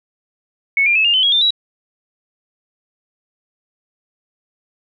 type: tone with pitch steps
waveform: sine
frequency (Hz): 2207 / 2393 / 2594 / 2813 / 3050 / 3307 / 3585 / 3887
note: C#7 / D7 / E7 / F7 / G7 / G#7 / A7 / B7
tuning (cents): -8 / +32 / -28 / +12 / -48 / -8 / +32 / -28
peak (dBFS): -11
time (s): 0.77-1.506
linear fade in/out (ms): 2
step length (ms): 92
effects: none